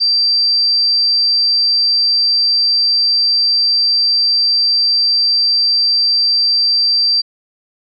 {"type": "tone", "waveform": "sine", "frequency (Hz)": 4695, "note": "D8", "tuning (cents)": -1, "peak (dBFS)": -10, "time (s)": [0, 7.22], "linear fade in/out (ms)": 20, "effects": []}